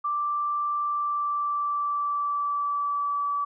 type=tone with pitch glide; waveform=sine; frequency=1174.7 to 1150.5 Hz; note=D6 to D6; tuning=0 to -36 cents; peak=-24 dBFS; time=0.04-3.45 s; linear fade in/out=10 ms; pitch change=-36 cents; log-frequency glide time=0.8-3.27 s; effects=none